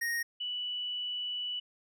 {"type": "tone pair in turn", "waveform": ["square", "sine"], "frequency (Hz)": [1864.7, 2960], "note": ["A#6", "F#7"], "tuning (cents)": [0, 0], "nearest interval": "minor sixth", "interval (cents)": 800, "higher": "second", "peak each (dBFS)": [-31, -33], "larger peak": "first", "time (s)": [[0.01, 0.23], [0.4, 1.6]], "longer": "second", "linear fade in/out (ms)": 10, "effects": []}